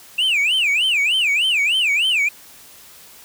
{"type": "tone with vibrato", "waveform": "sine", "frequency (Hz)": 2637, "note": "E7", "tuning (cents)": 0, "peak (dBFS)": -12, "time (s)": [0.18, 2.29], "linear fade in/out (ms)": 10, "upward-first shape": "sine", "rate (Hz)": 3.3, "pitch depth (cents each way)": 290, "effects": ["tanh soft clip ceiling -14 dBFS", "white hiss -44 dBFS RMS until 3.24 s"]}